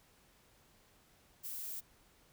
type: noise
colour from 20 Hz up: violet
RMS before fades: -43 dBFS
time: 1.43-1.81 s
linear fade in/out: 20 ms
effects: pink hiss -67 dBFS RMS until 2.32 s